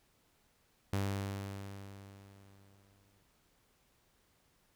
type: tone with exponential decay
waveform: sawtooth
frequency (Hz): 98.8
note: G2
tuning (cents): +14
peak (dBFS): -27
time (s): 0.93-3.23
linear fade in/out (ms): 0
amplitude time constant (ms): 500
effects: pink hiss -72 dBFS RMS until 4.75 s